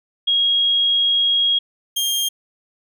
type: tone pair in turn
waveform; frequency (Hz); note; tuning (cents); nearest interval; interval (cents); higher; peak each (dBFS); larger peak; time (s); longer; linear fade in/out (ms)
sine / sawtooth; 3284 / 3213; G#7 / G7; -20 / +42; unison; 38; first; -14 / -15; first; 0.27-1.59 / 1.96-2.29; first; 10
effects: none